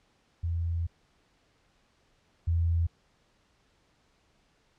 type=tone pair in turn; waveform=sine; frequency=84.2 / 83.9 Hz; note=E2 / E2; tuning=+37 / +31 cents; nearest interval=unison; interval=6 cents; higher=first; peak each=-27 / -23 dBFS; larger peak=second; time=0.43-0.87 / 2.47-2.87 s; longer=first; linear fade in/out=10 ms; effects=pink hiss -68 dBFS RMS until 4.78 s + low-pass 6000 Hz 12 dB/octave